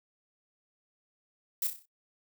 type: noise with echo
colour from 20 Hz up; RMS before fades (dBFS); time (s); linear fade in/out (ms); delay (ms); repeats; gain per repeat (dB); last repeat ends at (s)
violet; -30; 1.62-1.67; 2; 31; 6; -6; 1.856
effects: noise-tail reverb RT60 0.1 s tail -18 dB re dry